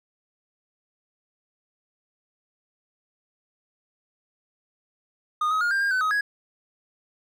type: tone with pitch steps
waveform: triangle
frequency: 1228 / 1269 / 1423 / 1591 / 1611 / 1513 / 1264 / 1664 Hz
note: D#6 / D#6 / F6 / G6 / G6 / F#6 / D#6 / G#6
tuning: -23 / +34 / +32 / +25 / +47 / +38 / +27 / +3 cents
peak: -19 dBFS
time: 5.41-6.21 s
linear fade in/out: 5 ms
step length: 100 ms
effects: none